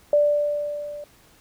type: tone with level ramp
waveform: sine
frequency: 587.3 Hz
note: D5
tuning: in tune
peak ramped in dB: -13 to -33 dBFS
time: 0.13-1.04 s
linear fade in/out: 2 ms
effects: pink hiss -55 dBFS RMS until 1.4 s